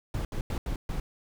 brown noise bursts at uneven times, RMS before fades -31 dBFS, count 5, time 0.14-0.25 / 0.32-0.41 / 0.5-0.58 / 0.66-0.76 / 0.89-1 s, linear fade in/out 2 ms, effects none

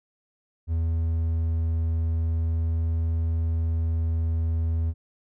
triangle tone, 81.8 Hz, E2, 13 cents flat, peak -20 dBFS, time 0.67-4.94 s, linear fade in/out 50 ms, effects none

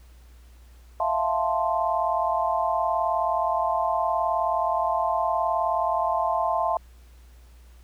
sine chord, F major seventh, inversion third, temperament equal, 659.3 / 698.5 / 880 / 1046.5 Hz, E5 / F5 / A5 / C6, 0 / 0 / 0 / 0 cents, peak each -27 dBFS, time 1-6.77 s, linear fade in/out 2 ms, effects added 60 Hz sine -47 dBFS peak until 7.83 s + pink hiss -60 dBFS RMS until 7.83 s

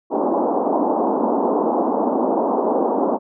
pink band-pass noise, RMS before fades -19 dBFS, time 0.1-3.19 s, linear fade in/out 50 ms, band 230 to 990 Hz, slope 48 dB/octave, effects none

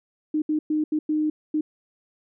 sine tone bursts at uneven times, 306.4 Hz, D#4, 27 cents flat, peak -20 dBFS, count 6, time 0.34-0.42 / 0.49-0.59 / 0.7-0.84 / 0.92-0.99 / 1.09-1.3 / 1.54-1.61 s, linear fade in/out 5 ms, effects none

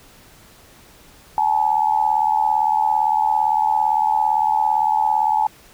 sine tone with amplitude modulation, 860 Hz, A5, 40 cents flat, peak -11 dBFS, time 1.38-5.47 s, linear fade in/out 0 ms, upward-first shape sine, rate 77.7 Hz, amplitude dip 85%, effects pink hiss -48 dBFS RMS until 5.73 s

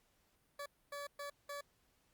20% pulse tone bursts at uneven times, 572 Hz, D5, 46 cents flat, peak -38 dBFS, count 4, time 0.59-0.66 / 0.92-1.07 / 1.19-1.3 / 1.49-1.61 s, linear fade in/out 5 ms, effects pink hiss -75 dBFS RMS until 2.13 s + Opus 48 kbps

